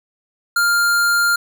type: tone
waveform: square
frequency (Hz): 1400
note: F6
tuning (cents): +4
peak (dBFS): -14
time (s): 0.56-1.36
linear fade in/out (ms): 5
effects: none